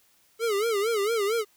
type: tone with vibrato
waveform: square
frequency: 430 Hz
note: A4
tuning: 40 cents flat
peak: -24 dBFS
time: 0.39-1.45 s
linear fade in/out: 50 ms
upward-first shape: sine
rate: 4.4 Hz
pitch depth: 150 cents each way
effects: white hiss -63 dBFS RMS until 1.56 s